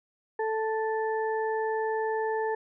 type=harmonic tone; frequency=440 Hz; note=A4; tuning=in tune; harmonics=1 / 2 / 4; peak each=-28 / -31 / -37 dBFS; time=0.39-2.55 s; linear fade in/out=5 ms; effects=none